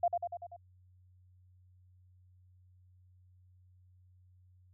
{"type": "tone with echo", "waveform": "sine", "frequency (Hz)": 695, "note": "F5", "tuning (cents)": -9, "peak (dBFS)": -25, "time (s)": [0.03, 0.08], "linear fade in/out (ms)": 5, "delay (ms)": 97, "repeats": 5, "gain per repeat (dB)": -4, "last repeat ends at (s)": 0.565, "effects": ["added 91 Hz sine -60 dBFS peak until 4.73 s"]}